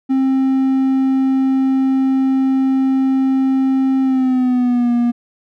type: tone with pitch glide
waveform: triangle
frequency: 265.4 to 239.2 Hz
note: C4 to A#3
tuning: +25 to +45 cents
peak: -10 dBFS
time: 0.09-5.12 s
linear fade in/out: 20 ms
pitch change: -180 cents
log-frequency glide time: 4.02-4.92 s
effects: none